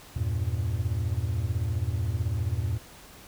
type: chord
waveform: triangle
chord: E diminished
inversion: none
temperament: equal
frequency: 82.41 / 98 / 116.54 Hz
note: E2 / G2 / Bb2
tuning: 0 / 0 / 0 cents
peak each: -28 dBFS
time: 0.16-2.78 s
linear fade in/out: 5 ms
effects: pink hiss -49 dBFS RMS until 3.27 s